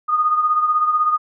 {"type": "beating tone pair", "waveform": "sine", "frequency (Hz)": [1231, 1247], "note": ["D#6", "D#6"], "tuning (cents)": [-19, 3], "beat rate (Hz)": 16, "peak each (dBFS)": [-15, -23], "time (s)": [0.08, 1.18], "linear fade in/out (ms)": 20, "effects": []}